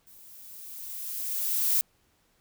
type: noise with level ramp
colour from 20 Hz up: violet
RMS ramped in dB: -53 to -23 dBFS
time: 0.07-1.81 s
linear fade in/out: 0 ms
effects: pink hiss -68 dBFS RMS until 2.4 s